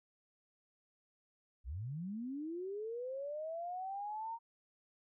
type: linear sweep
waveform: sine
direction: up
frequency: 51.3 to 932.3 Hz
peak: -39 dBFS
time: 1.64-4.39 s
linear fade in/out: 50 ms
effects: none